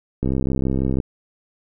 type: click train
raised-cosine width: 3 ms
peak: -9 dBFS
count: 52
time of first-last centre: 0.23-1.002 s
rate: 66.1 Hz
effects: none